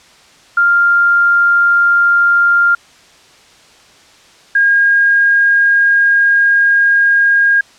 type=tone pair in turn; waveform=sine; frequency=1396.9 / 1623.8 Hz; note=F6 / G#6; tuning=0 / -39 cents; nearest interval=minor third; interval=261 cents; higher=second; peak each=-7 dBFS; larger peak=neither; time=0.57-2.75 / 4.55-7.61 s; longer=second; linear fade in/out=5 ms; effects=white hiss -44 dBFS RMS until 7.78 s + low-pass 6000 Hz 12 dB/octave